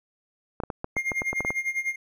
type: clicks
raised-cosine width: 1 ms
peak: -16 dBFS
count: 11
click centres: 0.602 / 0.636 / 0.702 / 0.844 / 0.967 / 1.118 / 1.219 / 1.33 / 1.406 / 1.449 / 1.505 s
type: tone with tremolo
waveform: triangle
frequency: 2122 Hz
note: C7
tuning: 24 cents sharp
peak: -21 dBFS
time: 0.96-1.96 s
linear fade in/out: 10 ms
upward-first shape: sine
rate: 10 Hz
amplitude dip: 85%
effects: none